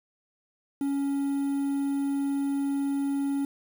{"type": "tone with quantisation", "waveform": "triangle", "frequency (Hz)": 279, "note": "C#4", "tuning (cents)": 11, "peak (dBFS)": -23, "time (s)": [0.81, 3.45], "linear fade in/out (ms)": 2, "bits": 8, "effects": []}